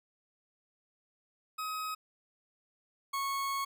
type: tone pair in turn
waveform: 40% pulse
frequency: 1267 / 1101.3 Hz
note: D#6 / C#6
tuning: +31 / -12 cents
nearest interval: major second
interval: 243 cents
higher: first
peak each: -34 / -31 dBFS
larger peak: second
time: 1.58-1.95 / 3.13-3.65 s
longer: second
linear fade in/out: 10 ms
effects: none